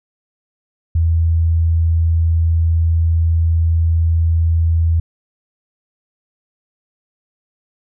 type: tone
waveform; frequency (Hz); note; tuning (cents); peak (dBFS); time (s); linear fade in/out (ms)
sine; 82.41; E2; 0; -11; 0.95-5; 5
effects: none